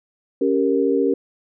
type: chord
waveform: sine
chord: G diminished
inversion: second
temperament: equal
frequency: 277.2 / 392 / 466.2 Hz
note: Db4 / G4 / Bb4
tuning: 0 / 0 / 0 cents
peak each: -20 dBFS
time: 0.41-1.14 s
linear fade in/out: 5 ms
effects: none